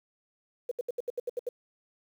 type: tone bursts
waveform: sine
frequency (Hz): 487.9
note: B4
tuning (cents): -21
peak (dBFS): -28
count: 9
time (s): 0.69-1.49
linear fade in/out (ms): 5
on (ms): 24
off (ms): 73
effects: 9-bit